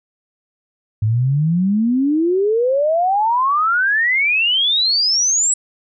sine exponential sweep, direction up, 103.83 to 7910 Hz, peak -13 dBFS, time 1.02-5.54 s, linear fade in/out 5 ms, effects none

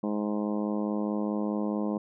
harmonic tone, 104.7 Hz, G#2, 15 cents sharp, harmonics 2 / 3 / 4 / 5 / 6 / 7 / 8 / 9 / 10, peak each -29 / -33 / -38 / -37 / -41 / -45 / -45 / -45 / -45 dBFS, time 0.03-1.98 s, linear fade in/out 5 ms, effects none

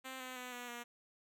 5% pulse tone with pitch steps, 261.6 / 255.8 / 250.1 / 244.5 / 239.1 Hz, C4 / C4 / B3 / B3 / A#3, 0 / -39 / +22 / -17 / +44 cents, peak -33 dBFS, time 0.04-0.84 s, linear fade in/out 20 ms, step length 160 ms, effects none

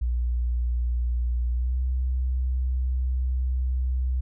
sine tone with pitch glide, 60.1 to 63.53 Hz, B1 to B1, -46 to +50 cents, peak -22 dBFS, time 0.01-4.21 s, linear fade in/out 10 ms, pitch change +96 cents, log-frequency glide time 1.51-1.8 s, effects none

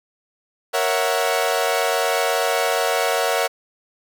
sawtooth chord, F# dominant seventh, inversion first, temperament equal, 466.2 / 554.4 / 659.3 / 740 Hz, A#4 / C#5 / E5 / F#5, 0 / 0 / 0 / 0 cents, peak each -20 dBFS, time 0.73-3.48 s, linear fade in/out 20 ms, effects none

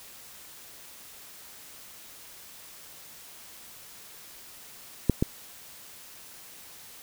clicks, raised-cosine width 3 ms, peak -6 / -9 dBFS, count 2, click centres 5.097 / 5.225 s, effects white hiss -48 dBFS RMS until 7.02 s

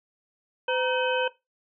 harmonic tone with a mistuned harmonic, 510 Hz, C5, 44 cents flat, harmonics 1 / 2 / 3 / 5 / 6, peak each -26 / -29 / -31 / -33 / -34 dBFS, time 0.68-1.28 s, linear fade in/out 5 ms, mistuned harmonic 2, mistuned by -140 cents, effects noise-tail reverb RT60 0.2 s tail -17 dB re dry

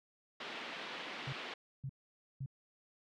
white band-pass noise, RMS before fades -45 dBFS, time 0.4-1.54 s, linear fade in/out 5 ms, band 200 to 3400 Hz, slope 24 dB/octave
sine tone bursts, 135 Hz, C#3, 45 cents flat, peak -38 dBFS, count 3, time 1.27-2.461 s, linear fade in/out 5 ms, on 57 ms, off 510 ms
effects none

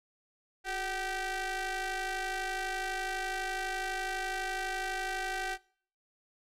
sawtooth ring-modulated tone, 392 Hz, G4, in tune, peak -26 dBFS, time 0.64-5.58 s, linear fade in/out 50 ms, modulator 1150 Hz, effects noise-tail reverb RT60 0.5 s tail -22 dB re dry + low-pass 11000 Hz 12 dB/octave

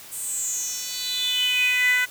10% pulse tone with high-pass filter sweep, 499 Hz, B4, 18 cents sharp, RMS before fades -24 dBFS, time 0.11-2.06 s, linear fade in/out 20 ms, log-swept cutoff 9800 to 1700 Hz, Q 6.8, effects white hiss -43 dBFS RMS until 2.1 s

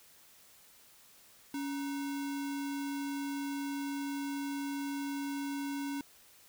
sine tone with sample-and-hold, 280.5 Hz, C#4, 21 cents sharp, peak -34 dBFS, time 1.54-6.01 s, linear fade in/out 2 ms, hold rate 1225 Hz, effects white hiss -60 dBFS RMS until 6.48 s

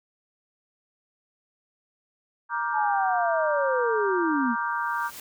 sine chord, G minor seventh, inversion first, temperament just, 940.8 / 1176 / 1411.2 / 1568 Hz, Bb5 / D6 / F6 / G6, +16 / +2 / +18 / 0 cents, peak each -29 / -30 / -34 / -31 dBFS, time 2.49-5.11 s, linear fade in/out 50 ms
sine linear sweep, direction down, 880 to 220 Hz, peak -23 dBFS, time 2.72-4.56 s, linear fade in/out 50 ms
white noise with exponential growth, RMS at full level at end -39 dBFS, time 4.55-5.2 s, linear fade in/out 2 ms, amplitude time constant 140 ms
effects none

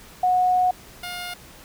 sine / 10% pulse tone pair in turn, 731 / 711 Hz, F#5 / F5, -21 / +31 cents, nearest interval unison, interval 48 cents, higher first, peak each -16 / -22 dBFS, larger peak first, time 0.23-0.71 / 1.03-1.34 s, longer first, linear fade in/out 5 ms, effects pink hiss -46 dBFS RMS until 1.64 s

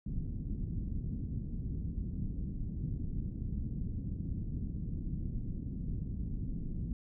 pink low-pass noise, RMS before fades -37 dBFS, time 0.06-6.93 s, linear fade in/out 2 ms, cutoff 240 Hz, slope 24 dB/octave, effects none

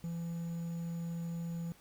triangle tone with quantisation, 168.4 Hz, E3, 37 cents sharp, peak -34 dBFS, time 0.04-1.72 s, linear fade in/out 0 ms, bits 10, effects pink hiss -62 dBFS RMS until 1.8 s

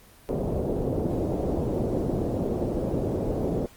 white low-pass noise, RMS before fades -27 dBFS, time 0.29-3.66 s, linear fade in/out 0 ms, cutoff 520 Hz, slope 24 dB/octave, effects pink hiss -53 dBFS RMS until 3.76 s + Opus 24 kbps

